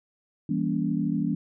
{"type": "chord", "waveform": "sine", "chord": "E diminished seventh", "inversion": "none", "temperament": "just", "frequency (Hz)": [164.81, 197.78, 237.3, 284.8], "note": ["E3", "G3", "Bb3", "Db4"], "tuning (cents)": [0, 16, 31, 47], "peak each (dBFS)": -29, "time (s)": [0.49, 1.35], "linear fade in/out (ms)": 5, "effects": []}